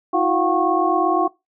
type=tone cluster; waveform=sine; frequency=324.6 / 361.9 / 702 / 750 / 1095 Hz; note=E4 / F#4 / F5 / F#5 / C#6; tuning=-27 / -38 / +9 / +23 / -22 cents; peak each=-22 dBFS; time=0.13-1.28 s; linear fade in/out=10 ms; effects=noise-tail reverb RT60 0.2 s tail -21 dB re dry